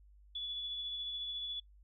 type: tone with tremolo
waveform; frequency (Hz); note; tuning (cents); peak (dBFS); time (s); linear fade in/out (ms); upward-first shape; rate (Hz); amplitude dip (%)
sine; 3427; A7; -46; -37; 0.35-1.6; 5; sine; 14; 25
effects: noise-tail reverb RT60 0.1 s tail -22 dB re dry + added 50 Hz sine -58 dBFS peak until 1.83 s